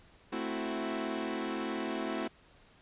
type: chord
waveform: sawtooth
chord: F# half-diminished seventh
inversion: first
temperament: equal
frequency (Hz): 220 / 261.6 / 329.6 / 370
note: A3 / C4 / E4 / F#4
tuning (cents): 0 / 0 / 0 / 0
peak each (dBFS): -35 / -35 / -34 / -36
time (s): 0.32-2.28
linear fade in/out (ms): 10
effects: pink hiss -61 dBFS RMS until 2.81 s + resampled to 8000 Hz

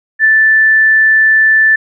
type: tone with ADSR envelope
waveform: sine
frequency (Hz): 1760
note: A6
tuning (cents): 0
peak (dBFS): -3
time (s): 0.19-1.76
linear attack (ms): 57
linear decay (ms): 5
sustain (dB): -2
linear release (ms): 7
effects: none

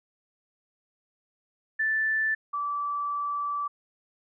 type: tone pair in turn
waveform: sine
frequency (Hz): 1760 / 1158.8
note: A6 / D6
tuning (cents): 0 / -24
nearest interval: perfect fifth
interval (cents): 724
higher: first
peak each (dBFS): -23 / -27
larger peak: first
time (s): 1.79-2.35 / 2.53-3.68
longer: second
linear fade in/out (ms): 10
effects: none

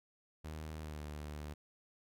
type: tone with pitch glide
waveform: sawtooth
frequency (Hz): 77.78 to 74.96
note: D#2 to D2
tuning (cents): 0 to +36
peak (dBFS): -39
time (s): 0.44-1.54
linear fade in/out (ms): 10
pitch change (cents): -64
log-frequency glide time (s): 0.81-0.99
effects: none

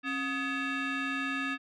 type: tone with frequency modulation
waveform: sine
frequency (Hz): 716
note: F5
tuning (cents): +43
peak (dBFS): -28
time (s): 0.03-1.58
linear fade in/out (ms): 50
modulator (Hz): 986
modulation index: 2.2
effects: tanh soft clip ceiling -28 dBFS

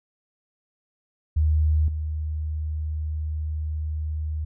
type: tone with level steps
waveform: sine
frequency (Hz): 77.1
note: D#2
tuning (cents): -15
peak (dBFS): -17 / -25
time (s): 1.36-4.45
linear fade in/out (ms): 10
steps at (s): 1.88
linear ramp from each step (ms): 2
effects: none

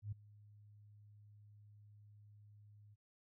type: tone with ADSR envelope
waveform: sine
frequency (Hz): 104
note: G#2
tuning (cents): +3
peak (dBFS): -38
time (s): 0.02-2.96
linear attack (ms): 100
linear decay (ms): 9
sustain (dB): -21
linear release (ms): 30
effects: none

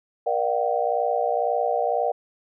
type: tone cluster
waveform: sine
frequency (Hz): 475.5 / 597 / 705 / 767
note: A#4 / D5 / F5 / G5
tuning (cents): +34 / +28 / +16 / -38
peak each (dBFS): -26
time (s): 0.26-2.12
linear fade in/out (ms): 10
effects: none

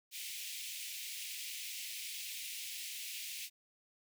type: high-pass noise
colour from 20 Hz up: pink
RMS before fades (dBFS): -44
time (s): 0.11-3.5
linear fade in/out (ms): 50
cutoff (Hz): 2200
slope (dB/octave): 48
effects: none

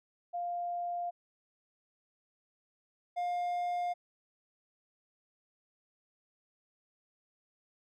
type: tone pair in turn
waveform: sine / triangle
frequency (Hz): 700 / 707.3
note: F5 / F5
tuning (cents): +4 / +22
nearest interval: unison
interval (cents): 18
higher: second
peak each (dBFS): -33 / -29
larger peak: second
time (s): 0.33-1.11 / 3.16-3.94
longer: neither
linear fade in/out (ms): 20
effects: none

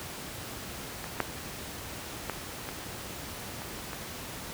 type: clicks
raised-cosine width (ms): 0.5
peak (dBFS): -21 / -10 / -16 / -21 / -24 / -21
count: 6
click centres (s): 1.042 / 1.203 / 2.297 / 2.689 / 3.619 / 3.932
effects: pink hiss -40 dBFS RMS until 4.53 s + high-pass 60 Hz 12 dB/octave

